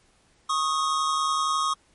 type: tone pair together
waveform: square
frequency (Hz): 1097 / 1248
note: C#6 / D#6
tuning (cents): -18 / +5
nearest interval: major second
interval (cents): 223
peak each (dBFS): -26 / -26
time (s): 0.49-1.74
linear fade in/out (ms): 10
effects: pink hiss -62 dBFS RMS until 1.94 s + MP3 48 kbps